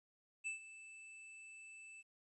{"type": "tone with ADSR envelope", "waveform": "square", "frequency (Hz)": 2637, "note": "E7", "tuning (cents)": 0, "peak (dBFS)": -39, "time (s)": [0.44, 2.03], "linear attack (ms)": 28, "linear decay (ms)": 120, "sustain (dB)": -15, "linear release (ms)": 29, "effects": ["resampled to 24000 Hz", "13-bit"]}